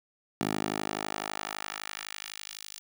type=tone with high-pass filter sweep; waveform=10% pulse; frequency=51.91 Hz; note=G#1; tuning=in tune; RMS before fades=-36 dBFS; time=0.41-2.79 s; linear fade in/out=0 ms; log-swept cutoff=220 to 4800 Hz; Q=0.87; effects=none